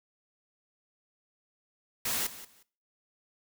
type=noise with echo; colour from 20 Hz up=white; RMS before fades=-31 dBFS; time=2.05-2.27 s; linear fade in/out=5 ms; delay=180 ms; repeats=2; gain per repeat=-15 dB; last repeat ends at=2.63 s; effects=noise-tail reverb RT60 0.4 s tail -19 dB re dry